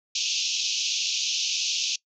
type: band-pass noise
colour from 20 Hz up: white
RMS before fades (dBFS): -27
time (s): 0.15-1.96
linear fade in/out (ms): 5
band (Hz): 2500 to 6600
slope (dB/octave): 96
effects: noise-tail reverb RT60 0.1 s tail -22 dB re dry